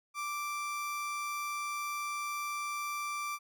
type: tone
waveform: 30% pulse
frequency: 1174 Hz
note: D6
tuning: 1 cent flat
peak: -32 dBFS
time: 0.14-3.39 s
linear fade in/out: 50 ms
effects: none